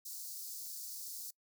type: high-pass noise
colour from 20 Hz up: white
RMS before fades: -45 dBFS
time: 0.05-1.31 s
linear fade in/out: 10 ms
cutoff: 4400 Hz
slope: 48 dB/octave
effects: noise-tail reverb RT60 0.1 s tail -24 dB re dry